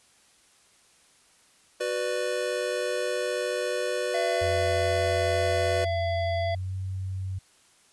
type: chord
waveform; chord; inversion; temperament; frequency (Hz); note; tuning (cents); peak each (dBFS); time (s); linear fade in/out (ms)
square; B minor; second; just; 370.4 / 493.9 / 592.7; F#4 / B4 / D5; +2 / 0 / +16; -34 / -30 / -32; 1.8-5.85; 10
type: harmonic tone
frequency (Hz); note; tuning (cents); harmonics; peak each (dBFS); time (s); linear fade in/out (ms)
675; E5; +41; 1 / 3 / 5 / 7; -26 / -37 / -42 / -45; 4.14-6.55; 5
type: tone with pitch glide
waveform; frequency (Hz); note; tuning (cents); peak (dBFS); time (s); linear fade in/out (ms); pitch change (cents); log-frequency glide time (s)
sine; 88.8 to 94.63; F2 to F#2; +29 to +39; -29; 4.41-7.39; 10; +110; 6.28-6.75
effects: white hiss -60 dBFS RMS until 7.92 s + resampled to 24000 Hz